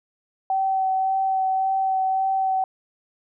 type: tone with vibrato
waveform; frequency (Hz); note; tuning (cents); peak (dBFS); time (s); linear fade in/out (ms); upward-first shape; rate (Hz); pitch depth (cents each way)
sine; 765; G5; -42; -19; 0.5-2.64; 2; sine; 1.8; 12
effects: none